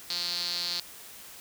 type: tone with band-pass filter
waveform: sawtooth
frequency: 174.61 Hz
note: F3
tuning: in tune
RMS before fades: -32 dBFS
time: 0.1-0.8 s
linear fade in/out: 0 ms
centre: 4400 Hz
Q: 8.5
effects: white hiss -47 dBFS RMS until 1.4 s